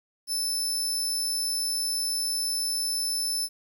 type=tone; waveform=25% pulse; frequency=5274 Hz; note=E8; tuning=in tune; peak=-21 dBFS; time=0.27-3.49 s; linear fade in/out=50 ms; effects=10-bit